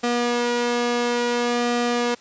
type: tone with flanger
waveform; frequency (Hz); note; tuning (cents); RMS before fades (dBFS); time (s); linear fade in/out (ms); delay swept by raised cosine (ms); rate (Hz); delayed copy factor
sawtooth; 240.6; B3; -45; -22; 0.03-2.15; 10; 1.6 to 2.36; 0.58; +0.55
effects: white hiss -50 dBFS RMS until 2.2 s + resampled to 16000 Hz